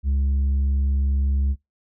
sine tone with tanh clipping, 68.7 Hz, C#2, 15 cents flat, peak -19 dBFS, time 0.03-1.56 s, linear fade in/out 50 ms, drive 4 dB, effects noise-tail reverb RT60 0.2 s tail -24 dB re dry

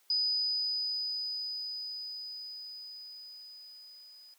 sine tone with level ramp, 4978 Hz, D#8, in tune, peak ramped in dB -26 to -52 dBFS, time 0.1-4.34 s, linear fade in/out 2 ms, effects white hiss -67 dBFS RMS until 4.38 s + high-pass 400 Hz 12 dB/octave

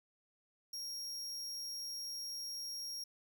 40% pulse tone, 5588 Hz, F8, in tune, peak -40 dBFS, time 0.73-3.04 s, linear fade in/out 5 ms, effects none

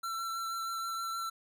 square tone with vibrato, 1347 Hz, E6, 37 cents sharp, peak -35 dBFS, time 0.03-1.3 s, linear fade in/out 10 ms, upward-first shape sine, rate 6.3 Hz, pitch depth 14 cents each way, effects none

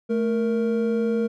triangle tone pair together, 219.9 / 466.2 Hz, A3 / A#4, -1 / 0 cents, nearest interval octave + minor second, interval 1301 cents, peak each -21 dBFS, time 0.09-1.28 s, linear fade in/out 20 ms, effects none

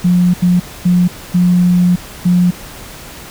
sine tone bursts at uneven times, 178.1 Hz, F3, 34 cents sharp, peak -7 dBFS, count 5, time 0.04-0.34 / 0.42-0.6 / 0.85-1.08 / 1.34-1.96 / 2.25-2.51 s, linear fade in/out 10 ms, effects pink hiss -32 dBFS RMS until 3.3 s

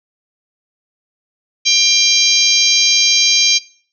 harmonic tone, 794 Hz, G5, 22 cents sharp, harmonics 3 / 4 / 5 / 6 / 7 / 8, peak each -17 / -17 / -17 / -17 / -17 / -17 dBFS, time 1.65-3.59 s, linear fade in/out 20 ms, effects noise-tail reverb RT60 0.5 s tail -21 dB re dry

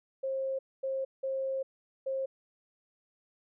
sine tone bursts at uneven times, 534 Hz, C5, 35 cents sharp, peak -30 dBFS, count 4, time 0.23-0.59 / 0.83-1.05 / 1.23-1.63 / 2.06-2.26 s, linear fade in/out 10 ms, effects none

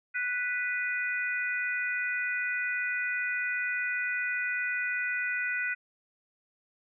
harmonic tone, 493.9 Hz, B4, in tune, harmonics 3 / 4 / 5, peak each -31 / -33 / -35 dBFS, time 0.14-5.75 s, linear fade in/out 20 ms, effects none

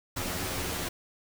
pink noise with comb filter, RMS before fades -33 dBFS, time 0.16-0.89 s, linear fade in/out 10 ms, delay 11 ms, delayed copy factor +0.95, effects none

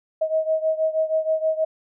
sine beating tone pair, 632 / 638.3 Hz, D#5 / D#5, +27 / +44 cents, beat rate 6.3 Hz, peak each -21 / -24 dBFS, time 0.21-1.65 s, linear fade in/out 10 ms, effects none

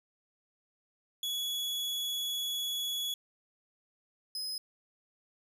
40% pulse tone pair in turn, 3381 / 5066 Hz, G#7 / D#8, +30 / +30 cents, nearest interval perfect fifth, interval 700 cents, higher second, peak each -31 / -34 dBFS, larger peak first, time 1.23-3.14 / 4.35-4.58 s, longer first, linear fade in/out 2 ms, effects none

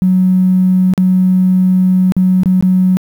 triangle tone with dropouts, 185 Hz, F#3, in tune, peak -3 dBFS, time 0.02-2.97 s, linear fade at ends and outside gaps 0 ms, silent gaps 0.937-0.978 / 2.121-2.166 / 2.434-2.458 / 2.609-2.625 s, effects tanh soft clip ceiling -5 dBFS + 7-bit

